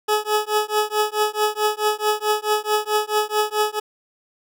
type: tone with tremolo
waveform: 20% pulse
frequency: 424.7 Hz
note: G#4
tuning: 39 cents sharp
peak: -10 dBFS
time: 0.08-3.8 s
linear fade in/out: 10 ms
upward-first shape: triangle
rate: 4.6 Hz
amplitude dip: 100%
effects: none